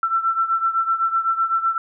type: beating tone pair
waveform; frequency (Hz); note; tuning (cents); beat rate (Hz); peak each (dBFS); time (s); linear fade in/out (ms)
sine; 1339 / 1346.9; E6 / E6; +27 / +37; 7.9; -19 / -23; 0.03-1.78; 2
effects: none